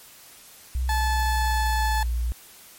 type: tone with pitch glide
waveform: sine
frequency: 63.2 to 58.97 Hz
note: B1 to A#1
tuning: +41 to +21 cents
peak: -22 dBFS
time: 0.75-2.32 s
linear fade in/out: 0 ms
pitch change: -120 cents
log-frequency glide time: 1.16-1.93 s
type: tone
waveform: 30% pulse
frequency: 868 Hz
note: A5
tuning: 24 cents flat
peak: -21 dBFS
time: 0.89-2.03 s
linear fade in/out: 2 ms
effects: white hiss -48 dBFS RMS until 2.78 s + MP3 64 kbps